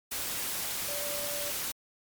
sine tone in noise, 580 Hz, D5, 22 cents flat, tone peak -38 dBFS, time 0.88-1.51 s, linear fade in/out 10 ms, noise white, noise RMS -34 dBFS, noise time 0.11-1.72 s, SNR -7 dB, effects MP3 96 kbps

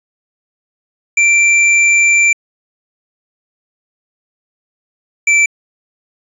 square tone pair in turn, 2352 / 2332 Hz, D7 / D7, +2 / -13 cents, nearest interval unison, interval 15 cents, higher first, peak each -8 dBFS, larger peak neither, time 1.17-2.33 / 5.27-5.46 s, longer first, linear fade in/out 5 ms, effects resampled to 24000 Hz + 7-bit

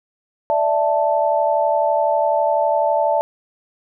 sine chord, D suspended second, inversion none, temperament equal, 587.3 / 659.3 / 880 Hz, D5 / E5 / A5, 0 / 0 / 0 cents, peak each -19 dBFS, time 0.5-3.21 s, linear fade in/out 0 ms, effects none

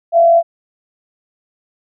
sine tone with frequency modulation, 676 Hz, E5, 43 cents sharp, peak -6 dBFS, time 0.12-0.43 s, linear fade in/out 50 ms, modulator 45.4 Hz, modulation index 0.37, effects none

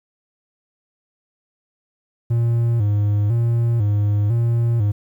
triangle tone with vibrato, 110 Hz, A2, in tune, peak -13 dBFS, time 2.3-4.92 s, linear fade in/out 10 ms, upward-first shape square, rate 1 Hz, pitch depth 110 cents each way, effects 9-bit

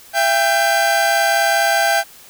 45% pulse tone cluster, 674 / 799 / 1559 Hz, E5 / G5 / G6, +38 / +33 / -10 cents, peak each -18 dBFS, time 0.13-2.04 s, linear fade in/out 50 ms, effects white hiss -43 dBFS RMS until 2.29 s

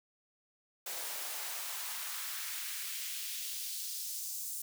white noise with high-pass filter sweep, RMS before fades -40 dBFS, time 0.86-4.62 s, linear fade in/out 5 ms, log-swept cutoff 450 to 7600 Hz, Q 1.2, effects none

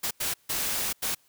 white noise bursts at uneven times, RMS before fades -29 dBFS, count 4, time 0.03-0.11 / 0.2-0.34 / 0.49-0.93 / 1.02-1.15 s, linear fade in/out 10 ms, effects white hiss -64 dBFS RMS until 1.28 s

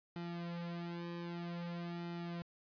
sawtooth tone with flanger, 171.9 Hz, F3, 27 cents flat, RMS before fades -43 dBFS, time 0.16-2.42 s, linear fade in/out 0 ms, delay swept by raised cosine 1.8 to 4.4 ms, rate 0.52 Hz, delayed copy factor -0.95, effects resampled to 11025 Hz

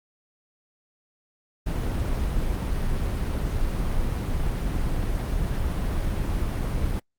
brown noise, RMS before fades -25 dBFS, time 1.66-7 s, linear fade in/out 10 ms, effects noise-tail reverb RT60 0.1 s tail -25 dB re dry + Opus 32 kbps

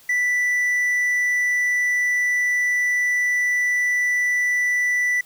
triangle tone, 1974 Hz, B6, 1 cent flat, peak -16 dBFS, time 0.09-5.21 s, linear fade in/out 5 ms, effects white hiss -51 dBFS RMS until 5.25 s

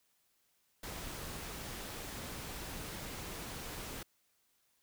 pink noise, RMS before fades -44 dBFS, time 0.83-4.03 s, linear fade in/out 5 ms, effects white hiss -75 dBFS RMS until 4.82 s

